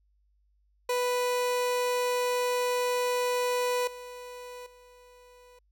30% pulse tone with level steps, 493.9 Hz, B4, in tune, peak -23 / -38 / -50 dBFS, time 0.89-5.59 s, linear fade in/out 5 ms, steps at 3.87 / 4.66 s, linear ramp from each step 5 ms, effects added 50 Hz sine -65 dBFS peak until 5.71 s

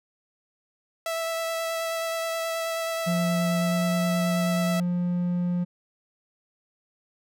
sawtooth tone with vibrato, 658 Hz, E5, 3 cents flat, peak -23 dBFS, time 1.06-4.8 s, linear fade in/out 2 ms, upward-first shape sine, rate 9.4 Hz, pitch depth 10 cents each way
triangle tone with pitch glide, 174.61 to 176.74 Hz, F3 to F3, 0 to +21 cents, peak -21 dBFS, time 3.06-5.65 s, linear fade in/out 20 ms, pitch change +21 cents, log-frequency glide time 3.59-3.8 s
effects none

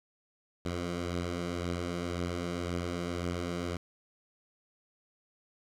10% pulse beating tone pair, 85.7 / 87.6 Hz, F2 / F2, -32 / +6 cents, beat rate 1.9 Hz, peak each -33 / -25 dBFS, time 0.65-3.77 s, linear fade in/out 5 ms, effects low-pass 8000 Hz 12 dB/octave + 10-bit

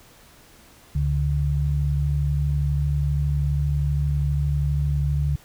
sine tone pair together, 71.2 / 143.68 Hz, C#2 / D3, +47 / -38 cents, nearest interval octave, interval 1215 cents, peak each -22 dBFS, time 0.95-5.36 s, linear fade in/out 5 ms, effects pink hiss -51 dBFS RMS until 5.44 s

